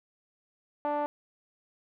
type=tone with low-pass filter; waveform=5% pulse; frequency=293.7 Hz; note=D4; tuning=in tune; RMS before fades=-30 dBFS; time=0.85-1.06 s; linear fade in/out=0 ms; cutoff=770 Hz; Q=4.5; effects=none